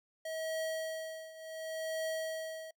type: tone with tremolo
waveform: square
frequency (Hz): 640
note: D#5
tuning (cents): +49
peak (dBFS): -34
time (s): 0.25-2.71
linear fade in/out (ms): 5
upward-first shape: triangle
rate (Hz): 0.69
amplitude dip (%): 85
effects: noise-tail reverb RT60 0.1 s tail -26 dB re dry